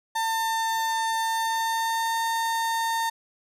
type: tone with pitch glide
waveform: 35% pulse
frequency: 899 to 910.5 Hz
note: A5 to A#5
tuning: +37 to -41 cents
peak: -22 dBFS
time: 0.15-3.1 s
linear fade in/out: 10 ms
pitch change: +22 cents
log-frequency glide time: 1.22-2.22 s
effects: resampled to 32000 Hz